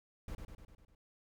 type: noise with echo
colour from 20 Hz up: brown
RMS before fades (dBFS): -42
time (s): 0.28-0.35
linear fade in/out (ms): 2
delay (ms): 100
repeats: 6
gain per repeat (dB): -4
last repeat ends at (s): 0.95
effects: none